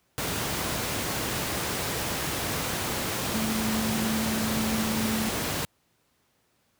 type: tone in noise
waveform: sine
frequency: 220 Hz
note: A3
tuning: in tune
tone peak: -27 dBFS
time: 3.34-5.29 s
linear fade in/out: 0 ms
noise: pink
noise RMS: -29 dBFS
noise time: 0.18-5.65 s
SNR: -1 dB
effects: pink hiss -69 dBFS RMS until 6.79 s + high-pass 80 Hz 12 dB/octave